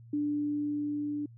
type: tone with level ramp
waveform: sine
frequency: 293.7 Hz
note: D4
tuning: in tune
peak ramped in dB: -27 to -31 dBFS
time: 0.13-1.26 s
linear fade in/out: 5 ms
effects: added 116 Hz sine -49 dBFS peak until 1.37 s